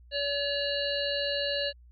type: harmonic tone with a mistuned harmonic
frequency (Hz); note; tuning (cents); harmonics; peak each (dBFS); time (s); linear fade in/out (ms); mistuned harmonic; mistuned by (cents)
569; C#5; +45; 1 / 3 / 5 / 7 / 8; -31 / -36 / -35 / -34 / -36; 0.11-1.73; 50; 8; -71
effects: added 60 Hz sine -51 dBFS peak until 1.91 s